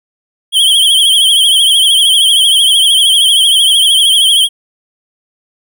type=tone with vibrato; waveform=square; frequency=3189 Hz; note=G7; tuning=29 cents sharp; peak=-6 dBFS; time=0.52-4.49 s; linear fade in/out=50 ms; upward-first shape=triangle; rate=13 Hz; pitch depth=97 cents each way; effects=none